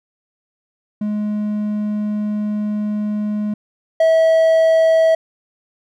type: tone pair in turn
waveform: triangle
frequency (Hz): 210 / 648.1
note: G#3 / E5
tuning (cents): +19 / -30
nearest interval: octave + minor sixth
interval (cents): 1951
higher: second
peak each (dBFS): -16 / -8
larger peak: second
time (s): 1.01-3.54 / 4-5.15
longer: first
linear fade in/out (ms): 5
effects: none